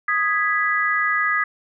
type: chord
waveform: sine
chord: G# minor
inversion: second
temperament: equal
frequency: 1244.5 / 1661.2 / 1975.5 Hz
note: D#6 / G#6 / B6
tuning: 0 / 0 / 0 cents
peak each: -22 dBFS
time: 0.08-1.44 s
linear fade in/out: 5 ms
effects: none